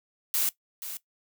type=noise with echo; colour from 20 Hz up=blue; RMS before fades=-26 dBFS; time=0.34-0.49 s; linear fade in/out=0 ms; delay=480 ms; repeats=1; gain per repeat=-11 dB; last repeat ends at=0.97 s; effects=noise-tail reverb RT60 0.1 s tail -18 dB re dry